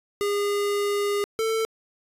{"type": "tone pair in turn", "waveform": "square", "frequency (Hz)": [407.4, 445.4], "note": ["G#4", "A4"], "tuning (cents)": [-33, 21], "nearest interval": "major second", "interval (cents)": 154, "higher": "second", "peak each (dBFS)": -23, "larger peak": "neither", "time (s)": [[0.21, 1.24], [1.39, 1.65]], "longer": "first", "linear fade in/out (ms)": 0, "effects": ["resampled to 32000 Hz"]}